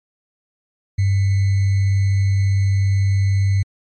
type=tone with sample-and-hold; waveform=sine; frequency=98 Hz; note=G2; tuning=in tune; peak=-13 dBFS; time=0.98-3.63 s; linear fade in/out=10 ms; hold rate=2100 Hz; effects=MP3 32 kbps